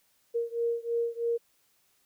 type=beating tone pair; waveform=sine; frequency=466.2 / 469.3 Hz; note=A#4 / A#4; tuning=0 / +12 cents; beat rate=3.1 Hz; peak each=-30 / -31 dBFS; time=0.34-1.38 s; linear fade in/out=20 ms; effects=white hiss -69 dBFS RMS until 2.05 s